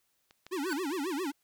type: clicks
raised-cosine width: 0.2 ms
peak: -37 / -29 / -36 dBFS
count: 3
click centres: 0.309 / 0.466 / 0.731 s
type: tone with vibrato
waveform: square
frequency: 323.9 Hz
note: E4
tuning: 30 cents flat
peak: -32 dBFS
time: 0.51-1.32 s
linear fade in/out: 20 ms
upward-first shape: sine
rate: 7.4 Hz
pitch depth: 300 cents each way
type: tone with exponential growth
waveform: square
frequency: 1507 Hz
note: F#6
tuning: 31 cents sharp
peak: -30 dBFS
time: 0.58-0.73 s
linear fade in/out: 0 ms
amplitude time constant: 32 ms
effects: white hiss -75 dBFS RMS until 1.43 s